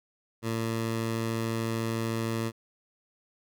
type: tone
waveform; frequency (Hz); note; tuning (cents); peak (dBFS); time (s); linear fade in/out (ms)
15% pulse; 113.5; A#2; -46; -22; 0.42-2.52; 50
effects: none